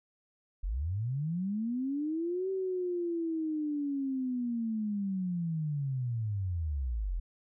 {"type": "linear two-way sweep", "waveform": "sine", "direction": "up then down", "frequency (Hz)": [38.95, 385.1, 38.95], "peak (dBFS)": -30, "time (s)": [0.63, 7.2], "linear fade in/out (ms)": 10, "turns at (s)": 2.5, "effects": []}